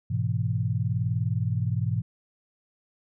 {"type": "chord", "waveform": "sine", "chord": "E major", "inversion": "first", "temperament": "equal", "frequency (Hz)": [103.83, 123.47, 164.81], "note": ["G#2", "B2", "E3"], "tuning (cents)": [0, 0, 0], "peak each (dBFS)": [-27, -27, -31], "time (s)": [0.1, 2.02], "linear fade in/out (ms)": 10, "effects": []}